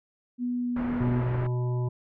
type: tone with pitch glide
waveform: sine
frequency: 245.4 to 243.8 Hz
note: B3 to B3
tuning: -11 to -22 cents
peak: -26 dBFS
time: 0.38-1.23 s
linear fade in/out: 50 ms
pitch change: -11 cents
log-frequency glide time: 0.59-0.69 s
type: low-pass noise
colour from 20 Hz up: pink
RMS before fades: -36 dBFS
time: 0.76-1.47 s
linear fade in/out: 5 ms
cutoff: 1900 Hz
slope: 24 dB/octave
type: harmonic tone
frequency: 123.47 Hz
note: B2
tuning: in tune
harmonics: 1 / 3 / 5 / 7 / 8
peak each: -25 / -36 / -44 / -46 / -45 dBFS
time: 1-1.89 s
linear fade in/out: 10 ms
effects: none